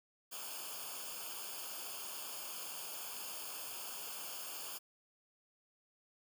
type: noise with comb filter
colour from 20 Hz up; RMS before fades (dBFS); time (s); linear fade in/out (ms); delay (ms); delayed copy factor
white; -45; 0.31-4.79; 20; 0.51; -0.85
effects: none